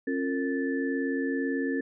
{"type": "tone cluster", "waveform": "sine", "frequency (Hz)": [270.8, 348.9, 456.9, 1750], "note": ["C#4", "F4", "A#4", "A6"], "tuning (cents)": [-40, -2, -35, -10], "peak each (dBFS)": [-28, -35, -33, -36], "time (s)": [0.07, 1.81], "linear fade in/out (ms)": 5, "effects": []}